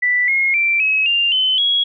sine tone with pitch steps, 1975.5 / 2154 / 2349 / 2562 / 2794 / 3047 / 3322 Hz, B6 / C7 / D7 / E7 / F7 / G7 / G#7, 0 / +50 / 0 / -50 / 0 / -50 / 0 cents, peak -13 dBFS, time 0.02-1.84 s, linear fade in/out 10 ms, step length 260 ms, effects none

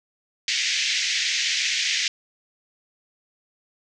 pink band-pass noise, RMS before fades -24 dBFS, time 0.48-2.08 s, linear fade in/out 2 ms, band 1900 to 6600 Hz, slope 48 dB/octave, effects none

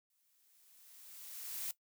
blue noise with exponential growth, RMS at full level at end -39 dBFS, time 0.1-1.71 s, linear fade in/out 2 ms, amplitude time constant 350 ms, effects noise-tail reverb RT60 0.1 s tail -17 dB re dry

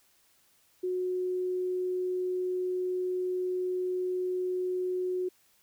sine tone, 365.7 Hz, F#4, 20 cents flat, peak -28 dBFS, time 0.83-5.29 s, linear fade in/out 10 ms, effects white hiss -66 dBFS RMS until 5.62 s

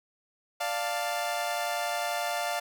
sawtooth chord, D minor, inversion none, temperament equal with one note detuned, 587.3 / 698.5 / 885.6 Hz, D5 / F5 / A5, 0 / 0 / +11 cents, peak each -31 / -27 / -32 dBFS, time 0.6-2.6 s, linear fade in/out 10 ms, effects none

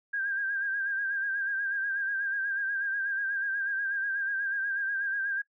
sine tone with vibrato, 1600 Hz, G6, 35 cents sharp, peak -28 dBFS, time 0.13-5.42 s, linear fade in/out 10 ms, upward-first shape sine, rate 8.2 Hz, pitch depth 51 cents each way, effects noise-tail reverb RT60 0.1 s tail -18 dB re dry

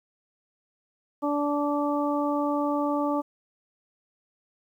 harmonic tone, 290.7 Hz, D4, 18 cents flat, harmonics 1 / 2 / 3 / 4, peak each -26 / -29 / -31 / -32 dBFS, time 1.22-3.22 s, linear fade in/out 20 ms, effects 10-bit

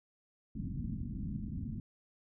white low-pass noise, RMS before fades -39 dBFS, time 0.55-1.8 s, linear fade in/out 2 ms, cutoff 250 Hz, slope 48 dB/octave, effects none

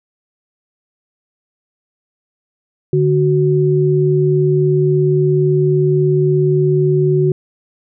sine tone pair together, 147.15 / 370.8 Hz, D3 / F#4, +4 / +4 cents, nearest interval octave + major third, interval 1600 cents, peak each -13 dBFS, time 2.93-7.32 s, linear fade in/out 2 ms, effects none

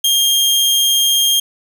sawtooth tone, 3217 Hz, G7, 44 cents sharp, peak -8 dBFS, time 0.04-1.4 s, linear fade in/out 5 ms, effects none

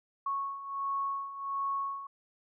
sine beating tone pair, 1103 / 1104.4 Hz, C#6 / C#6, -9 / -7 cents, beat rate 1.4 Hz, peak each -38 / -33 dBFS, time 0.26-2.07 s, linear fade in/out 5 ms, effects none

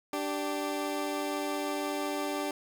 20% pulse tone pair together, 293.8 / 389.8 Hz, D4 / G4, +1 / -10 cents, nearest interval perfect fourth, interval 489 cents, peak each -28 / -30 dBFS, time 0.13-2.51 s, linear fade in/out 2 ms, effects 10-bit

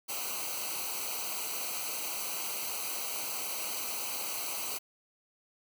white noise with comb filter, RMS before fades -36 dBFS, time 0.08-4.79 s, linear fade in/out 20 ms, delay 0.57 ms, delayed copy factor -0.85, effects none

